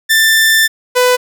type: tone pair in turn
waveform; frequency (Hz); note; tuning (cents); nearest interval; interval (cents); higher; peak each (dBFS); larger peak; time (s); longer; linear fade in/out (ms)
sawtooth; 1777 / 498.7; A6 / B4; +17 / +17; octave + minor seventh; 2200; first; -4; neither; 0.09-0.68 / 0.95-1.17; first; 20
effects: none